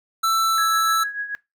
square tone with pitch glide, 1329 to 1320.6 Hz, E6 to E6, +14 to +3 cents, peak -18 dBFS, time 0.23-1.04 s, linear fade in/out 10 ms, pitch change -11 cents, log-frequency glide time 0.42-0.68 s
sine tone with tremolo, 1661.2 Hz, G#6, in tune, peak -22 dBFS, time 0.58-1.35 s, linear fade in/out 0 ms, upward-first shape triangle, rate 6.8 Hz, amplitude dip 75%
effects noise-tail reverb RT60 0.2 s tail -20 dB re dry

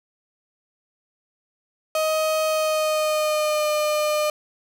35% pulse tone with pitch glide, 628 to 604.5 Hz, D#5 to D5, +16 to +50 cents, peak -18 dBFS, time 1.95-4.3 s, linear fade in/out 2 ms, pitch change -66 cents, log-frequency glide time 2.45-3.68 s, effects none

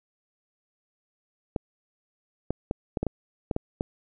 clicks, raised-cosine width 2 ms, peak -13 dBFS, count 9, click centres 1.562 / 2.506 / 2.711 / 2.972 / 3.03 / 3.067 / 3.512 / 3.564 / 3.809 s, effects none

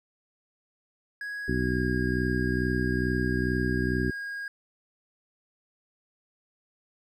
triangle tone with pitch glide, 1661.2 to 1632.7 Hz, G#6 to G#6, 0 to -30 cents, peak -31 dBFS, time 1.21-4.48 s, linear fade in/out 2 ms, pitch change -30 cents, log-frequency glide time 1.47-1.74 s
harmonic tone, 62.3 Hz, B1, 16 cents sharp, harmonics 1 / 2 / 3 / 4 / 5 / 6, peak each -31 / -31 / -33 / -31 / -33 / -32 dBFS, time 1.48-4.11 s, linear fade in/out 5 ms
effects none

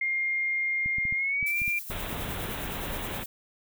sine tone with pitch glide, 2120 to 2380 Hz, C7 to D7, +22 to +22 cents, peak -25 dBFS, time 0.01-1.79 s, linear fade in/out 5 ms, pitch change +200 cents, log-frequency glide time 1.15-1.59 s
clicks, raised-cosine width 5 ms, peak -27 dBFS, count 11, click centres 0.86 / 0.984 / 1.053 / 1.125 / 1.428 / 1.618 / 1.679 / 1.901 / 2.129 / 2.456 / 2.493 s
violet noise with tremolo, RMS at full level -38 dBFS, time 1.46-3.26 s, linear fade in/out 5 ms, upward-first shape sine, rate 9.6 Hz, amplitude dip 45%
pink low-pass noise, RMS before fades -35 dBFS, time 1.9-3.24 s, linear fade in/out 10 ms, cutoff 3900 Hz, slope 96 dB/octave
effects none

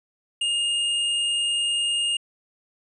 square tone, 2835 Hz, F7, 25 cents sharp, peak -22 dBFS, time 0.41-2.17 s, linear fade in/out 5 ms, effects resampled to 22050 Hz

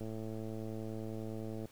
click train, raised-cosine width 2 ms, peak -30 dBFS, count 182, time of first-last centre 0.01-1.655 s, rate 110 Hz, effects pink hiss -62 dBFS RMS until 1.71 s

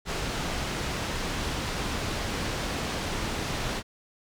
pink low-pass noise, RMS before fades -31 dBFS, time 0.05-3.83 s, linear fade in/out 50 ms, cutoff 6100 Hz, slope 12 dB/octave, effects none

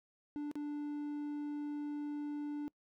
triangle tone with dropouts, 293.7 Hz, D4, in tune, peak -35 dBFS, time 0.36-2.68 s, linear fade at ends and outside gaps 0 ms, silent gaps 0.514-0.555 s, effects noise-tail reverb RT60 0.1 s tail -25 dB re dry

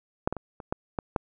clicks, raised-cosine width 1 ms, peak -9 / -16 / -21 / -26 / -13 / -14 / -10 dBFS, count 7, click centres 0.275 / 0.326 / 0.367 / 0.602 / 0.725 / 0.988 / 1.162 s, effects none

